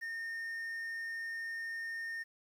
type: tone with quantisation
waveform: triangle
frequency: 1828 Hz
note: A#6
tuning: 34 cents flat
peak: -36 dBFS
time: 0.01-2.24 s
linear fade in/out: 20 ms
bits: 11
effects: none